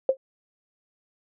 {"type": "tone with exponential decay", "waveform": "sine", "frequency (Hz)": 530, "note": "C5", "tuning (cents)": 22, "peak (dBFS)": -12, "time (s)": [0.09, 0.17], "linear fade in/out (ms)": 2, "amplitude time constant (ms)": 16, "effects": []}